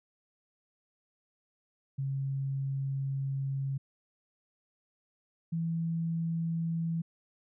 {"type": "tone pair in turn", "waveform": "sine", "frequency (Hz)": [136.4, 165.42], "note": ["C#3", "E3"], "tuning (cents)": [-28, 6], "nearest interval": "minor third", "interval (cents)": 334, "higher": "second", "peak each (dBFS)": [-30, -29], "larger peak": "second", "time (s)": [[1.98, 3.78], [5.52, 7.02]], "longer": "first", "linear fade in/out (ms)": 10, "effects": []}